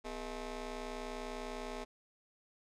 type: ring-modulated tone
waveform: 15% pulse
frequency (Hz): 220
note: A3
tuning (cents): 0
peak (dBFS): -31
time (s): 0.04-1.85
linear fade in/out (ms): 20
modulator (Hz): 190
effects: low-pass 8000 Hz 12 dB/octave